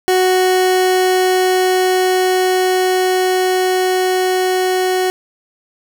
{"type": "tone with level ramp", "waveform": "30% pulse", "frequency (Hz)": 370, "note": "F#4", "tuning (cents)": 0, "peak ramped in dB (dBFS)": [-8, -11], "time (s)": [0.08, 5.1], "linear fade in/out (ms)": 0, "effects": []}